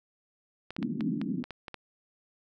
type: clicks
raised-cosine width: 0.3 ms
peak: -23 dBFS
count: 9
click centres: 0.706 / 0.765 / 0.828 / 1.008 / 1.215 / 1.44 / 1.507 / 1.682 / 1.743 s
type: band-pass noise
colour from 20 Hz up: white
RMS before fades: -32 dBFS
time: 0.78-1.43 s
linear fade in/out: 5 ms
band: 160 to 290 Hz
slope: 48 dB/octave
effects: none